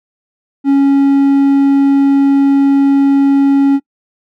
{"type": "tone", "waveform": "triangle", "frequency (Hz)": 277, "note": "C#4", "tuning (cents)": -1, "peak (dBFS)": -4, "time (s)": [0.64, 3.8], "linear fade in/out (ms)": 50, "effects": ["noise-tail reverb RT60 0.1 s tail -23 dB re dry"]}